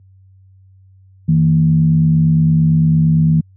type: tone with frequency modulation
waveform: sine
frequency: 159.7 Hz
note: D#3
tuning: 45 cents sharp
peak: -8 dBFS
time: 1.28-3.41 s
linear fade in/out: 10 ms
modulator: 68.8 Hz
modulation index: 0.56
effects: added 95 Hz sine -40 dBFS peak until 3.56 s + high-pass 100 Hz 12 dB/octave